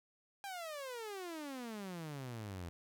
sawtooth exponential sweep, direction down, 811 to 82.41 Hz, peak -39 dBFS, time 0.44-2.69 s, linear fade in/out 0 ms, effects none

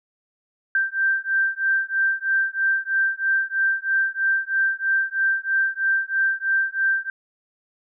sine beating tone pair, 1568 / 1571.1 Hz, G6 / G6, 0 / +3 cents, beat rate 3.1 Hz, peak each -22 dBFS, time 0.75-7.1 s, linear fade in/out 2 ms, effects none

